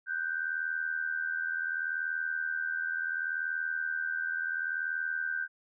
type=tone pair together; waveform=sine; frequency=1485.3 / 1566 Hz; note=F#6 / G6; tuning=+6 / -2 cents; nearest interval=minor second; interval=92 cents; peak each=-35 / -32 dBFS; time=0.06-5.48 s; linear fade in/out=50 ms; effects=none